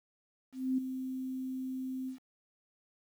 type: tone with ADSR envelope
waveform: sine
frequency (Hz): 260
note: C4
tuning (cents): -11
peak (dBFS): -26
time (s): 0.52-2.19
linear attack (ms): 260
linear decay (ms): 7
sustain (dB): -9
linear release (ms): 110
effects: 10-bit